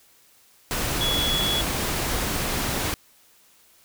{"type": "tone in noise", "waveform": "sine", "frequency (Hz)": 3374, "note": "G#7", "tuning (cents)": 27, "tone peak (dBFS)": -23, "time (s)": [1.01, 1.61], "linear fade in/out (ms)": 0, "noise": "pink", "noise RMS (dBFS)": -26, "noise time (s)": [0.71, 2.94], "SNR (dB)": 0, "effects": ["white hiss -57 dBFS RMS until 3.84 s"]}